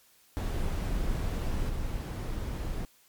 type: noise with level steps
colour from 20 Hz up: brown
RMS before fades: -30 / -33 dBFS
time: 0.37-2.85 s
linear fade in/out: 0 ms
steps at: 1.69 s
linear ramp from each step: 5 ms
effects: white hiss -62 dBFS RMS until 3.08 s + MP3 96 kbps